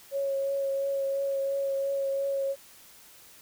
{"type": "tone with vibrato", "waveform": "sine", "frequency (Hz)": 550, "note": "C#5", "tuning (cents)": -14, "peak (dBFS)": -26, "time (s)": [0.11, 2.56], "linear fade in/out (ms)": 50, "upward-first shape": "triangle", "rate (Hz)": 2.9, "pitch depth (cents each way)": 17, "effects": ["white hiss -53 dBFS RMS until 3.41 s"]}